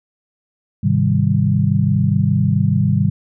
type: chord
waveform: sine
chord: Ab major seventh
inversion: none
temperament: equal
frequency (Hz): 103.83 / 130.81 / 155.56 / 196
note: Ab2 / C3 / Eb3 / G3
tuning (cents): 0 / 0 / 0 / 0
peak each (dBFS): -18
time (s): 0.83-3.1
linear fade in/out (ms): 10
effects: none